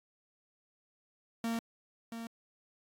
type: tone with echo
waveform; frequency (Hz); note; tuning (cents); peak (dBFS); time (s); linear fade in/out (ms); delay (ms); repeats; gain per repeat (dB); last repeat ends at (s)
45% pulse; 229.6; A#3; -26; -32; 1.44-1.59; 2; 680; 1; -8; 2.27
effects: AAC 64 kbps